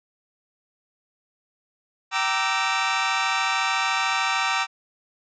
20% pulse chord, E half-diminished seventh, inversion first, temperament equal with one note detuned, 771.9 / 932.3 / 1174.7 / 1318.5 Hz, G5 / Bb5 / D6 / E6, -27 / 0 / 0 / 0 cents, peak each -22 dBFS, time 2.11-4.67 s, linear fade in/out 50 ms, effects resampled to 16000 Hz

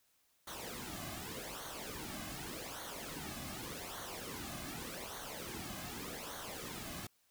pink noise with flanger, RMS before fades -45 dBFS, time 0.47-7.07 s, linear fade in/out 5 ms, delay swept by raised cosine 0.39 to 2.19 ms, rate 0.85 Hz, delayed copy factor -0.7, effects white hiss -74 dBFS RMS until 7.3 s

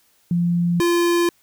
sine / square tone pair in turn, 173 / 344.7 Hz, F3 / F4, -16 / -23 cents, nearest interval octave, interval 1193 cents, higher second, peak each -16 dBFS, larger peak neither, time 0.31-0.8 / 0.8-1.29 s, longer neither, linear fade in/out 2 ms, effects white hiss -60 dBFS RMS until 1.42 s

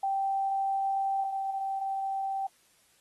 sine tone pair in turn, 781 / 778.3 Hz, G5 / G5, -7 / -13 cents, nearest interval unison, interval 6 cents, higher first, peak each -26 / -29 dBFS, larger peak first, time 0.03-1.24 / 1.24-2.47 s, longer second, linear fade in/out 5 ms, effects white hiss -65 dBFS RMS until 3 s + AAC 32 kbps

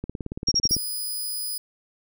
click train, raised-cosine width 3 ms, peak -18 dBFS, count 14, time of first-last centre 0.04-0.766 s, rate 17.9 Hz
sine tone bursts, 5588 Hz, F8, in tune, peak -17 dBFS, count 4, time 0.47-0.757 s, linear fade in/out 10 ms, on 47 ms, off 33 ms
5% pulse tone, 4978 Hz, D#8, in tune, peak -21 dBFS, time 0.69-1.58 s, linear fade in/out 5 ms
effects none

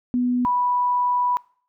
sine tone pair in turn, 246.9 / 983.9 Hz, B3 / B5, 0 / -7 cents, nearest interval 2 octaves, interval 2393 cents, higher second, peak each -18 dBFS, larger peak neither, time 0.14-0.45 / 0.45-1.37 s, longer second, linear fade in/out 0 ms, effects noise-tail reverb RT60 0.5 s tail -22 dB re dry

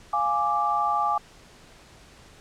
sine chord, D diminished, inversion first, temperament equal, 698.5 / 830.6 / 1174.7 Hz, F5 / Ab5 / D6, 0 / 0 / 0 cents, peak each -30 / -25 / -24 dBFS, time 0.13-1.18 s, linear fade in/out 5 ms, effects pink hiss -51 dBFS RMS until 2.4 s + low-pass 8000 Hz 12 dB/octave

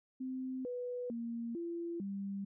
sine tone with pitch steps, 259.2 / 492.6 / 233 / 340.1 / 197.8 Hz, C4 / B4 / A#3 / F4 / G3, -16 / -5 / -1 / -46 / +16 cents, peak -37 dBFS, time 0.2-2.45 s, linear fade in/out 10 ms, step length 450 ms, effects none

